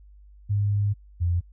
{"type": "tone pair in turn", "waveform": "sine", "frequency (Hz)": [102.3, 86.94], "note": ["G#2", "F2"], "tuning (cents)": [-26, -7], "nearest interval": "minor third", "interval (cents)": 281, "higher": "first", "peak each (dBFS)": -20, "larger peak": "neither", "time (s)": [[0.49, 0.94], [1.2, 1.41]], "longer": "first", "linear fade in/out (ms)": 20, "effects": ["added 50 Hz sine -47 dBFS peak until 1.52 s"]}